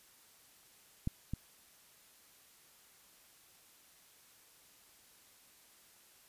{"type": "clicks", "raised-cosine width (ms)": 5, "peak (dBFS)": [-21, -24], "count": 2, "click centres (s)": [1.074, 1.336], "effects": ["white hiss -63 dBFS RMS until 6.28 s", "resampled to 32000 Hz"]}